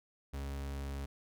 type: tone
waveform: 40% pulse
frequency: 69.3 Hz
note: C#2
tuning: in tune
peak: -37 dBFS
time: 0.33-1.06 s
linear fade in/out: 10 ms
effects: none